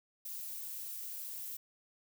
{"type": "noise", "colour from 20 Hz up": "violet", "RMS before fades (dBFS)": -43, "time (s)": [0.25, 1.57], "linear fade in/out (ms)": 5, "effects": []}